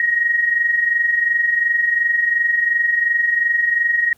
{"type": "tone pair together", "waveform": "sine", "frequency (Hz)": [1864.7, 1887.5], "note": ["A#6", "A#6"], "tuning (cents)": [0, 21], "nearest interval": "unison", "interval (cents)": 21, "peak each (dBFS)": [-22, -15], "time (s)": [0, 4.13], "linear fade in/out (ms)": 2, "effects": ["pink hiss -54 dBFS RMS until 4.17 s", "Opus 32 kbps"]}